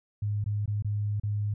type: tone with dropouts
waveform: sine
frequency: 103.83 Hz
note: G#2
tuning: in tune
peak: -26 dBFS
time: 0.22-1.54 s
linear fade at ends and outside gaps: 5 ms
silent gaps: 0.442-0.46 / 0.659-0.677 / 0.824-0.846 / 1.199-1.234 s
effects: none